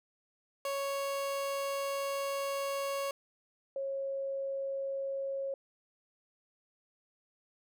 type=tone pair in turn; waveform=30% pulse / sine; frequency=554.4 / 545.5 Hz; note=C#5 / C#5; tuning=0 / -28 cents; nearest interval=unison; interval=28 cents; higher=first; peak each=-30 / -33 dBFS; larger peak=first; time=0.65-3.11 / 3.76-5.54 s; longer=first; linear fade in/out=2 ms; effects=none